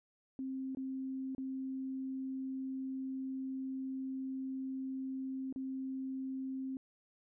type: tone with dropouts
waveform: sine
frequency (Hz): 264.3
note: C4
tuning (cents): +18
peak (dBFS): -37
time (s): 0.39-6.77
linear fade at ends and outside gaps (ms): 1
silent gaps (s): 0.749-0.771 / 1.349-1.381 / 5.526-5.56
effects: none